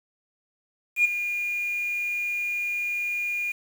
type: tone with ADSR envelope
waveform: sine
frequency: 2427 Hz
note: D#7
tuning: 44 cents flat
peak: -13 dBFS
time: 0.96-3.52 s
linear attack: 87 ms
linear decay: 13 ms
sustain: -12 dB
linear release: 6 ms
effects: tanh soft clip ceiling -13 dBFS + 7-bit